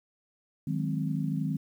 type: chord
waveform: sine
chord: Ab dominant seventh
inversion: second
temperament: equal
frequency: 155.56 / 185 / 207.7 / 261.6 Hz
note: Eb3 / Gb3 / Ab3 / C4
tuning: 0 / 0 / 0 / 0 cents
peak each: -30 / -35 / -35 / -34 dBFS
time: 0.67-1.57 s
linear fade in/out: 5 ms
effects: 10-bit